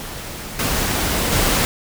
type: noise with level steps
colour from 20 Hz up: pink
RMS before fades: -31 / -20 / -17 dBFS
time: 0-1.65 s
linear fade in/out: 0 ms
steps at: 0.59 / 1.32 s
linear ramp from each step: 2 ms
effects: none